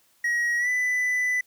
triangle tone with pitch glide, 1900 to 1993.3 Hz, A#6 to B6, +33 to +16 cents, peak -20 dBFS, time 0.24-1.41 s, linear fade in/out 5 ms, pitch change +83 cents, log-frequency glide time 0.58-0.69 s, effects white hiss -63 dBFS RMS until 1.46 s

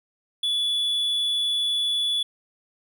triangle tone, 3432 Hz, A7, 44 cents flat, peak -20 dBFS, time 0.43-2.23 s, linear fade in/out 5 ms, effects none

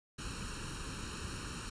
pink noise with comb filter, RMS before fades -42 dBFS, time 0.18-1.7 s, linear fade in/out 10 ms, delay 0.72 ms, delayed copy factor +0.8, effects resampled to 22050 Hz

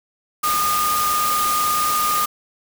sine tone in noise, 1221 Hz, D#6, 33 cents flat, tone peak -18 dBFS, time 0.43-2.26 s, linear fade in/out 10 ms, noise white, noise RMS -24 dBFS, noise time 0.43-2.26 s, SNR +3 dB, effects none

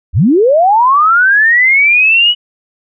sine linear sweep, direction up, 54.9 to 2960 Hz, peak -5 dBFS, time 0.13-2.35 s, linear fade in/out 50 ms, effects none

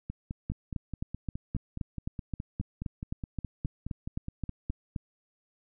two click trains, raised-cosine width 5 ms, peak -20 / -23 dBFS, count 18 / 23, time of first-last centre 0.5-4.962 / 0.1-4.703 s, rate 3.81 / 4.78 Hz, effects none

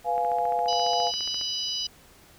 sine chord, F diminished, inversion second, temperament equal with one note detuned, 493.9 / 698.5 / 834.9 Hz, Cb5 / F5 / Ab5, 0 / 0 / +9 cents, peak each -31 / -25 / -27 dBFS, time 0.04-1.12 s, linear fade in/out 50 ms
click train, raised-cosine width 0.5 ms, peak -27 dBFS, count 19, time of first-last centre 0.18-1.413 s, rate 14.6 Hz
harmonic tone, 987.8 Hz, B5, in tune, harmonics 3 / 4 / 5 / 6, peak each -32 / -36 / -30 / -39 dBFS, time 0.68-1.87 s, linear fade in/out 5 ms
effects pink hiss -54 dBFS RMS until 2.38 s

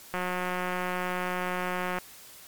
click train, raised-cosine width 0.5 ms, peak -16 dBFS, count 335, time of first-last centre 0.14-1.985 s, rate 181 Hz, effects white hiss -49 dBFS RMS until 2.47 s + MP3 96 kbps

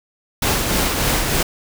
pink noise with tremolo, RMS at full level -17 dBFS, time 0.42-1.43 s, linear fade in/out 5 ms, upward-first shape triangle, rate 3.3 Hz, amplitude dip 40%, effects none

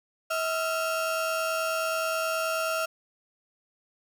35% pulse tone pair together, 644.8 / 1379 Hz, E5 / F6, -38 / -22 cents, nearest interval octave + minor second, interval 1316 cents, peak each -27 / -28 dBFS, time 0.3-2.86 s, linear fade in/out 10 ms, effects none

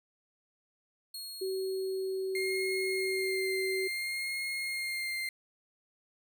sawtooth tone with exponential decay, 4300 Hz, C8, 47 cents sharp, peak -36 dBFS, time 1.14-4.41 s, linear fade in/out 5 ms, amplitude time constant 710 ms
sine tone, 380 Hz, F#4, 46 cents sharp, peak -31 dBFS, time 1.41-3.88 s, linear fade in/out 10 ms
35% pulse tone with vibrato, 2121 Hz, C7, 23 cents sharp, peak -31 dBFS, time 2.35-5.29 s, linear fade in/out 2 ms, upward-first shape sine, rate 0.59 Hz, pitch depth 22 cents each way
effects none

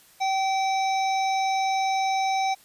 harmonic tone, 770 Hz, G5, 31 cents flat, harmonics 1 / 3 / 5 / 7 / 8, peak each -22 / -32 / -36 / -39 / -40 dBFS, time 0.2-2.55 s, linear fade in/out 20 ms, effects white hiss -55 dBFS RMS until 2.64 s + resampled to 32000 Hz

